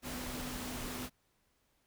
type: tone in noise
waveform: sine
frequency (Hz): 249.8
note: B3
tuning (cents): +20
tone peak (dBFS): -44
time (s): 0.02-1.1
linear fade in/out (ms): 50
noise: pink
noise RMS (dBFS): -42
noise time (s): 0.02-1.1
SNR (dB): -5
effects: pink hiss -75 dBFS RMS until 1.86 s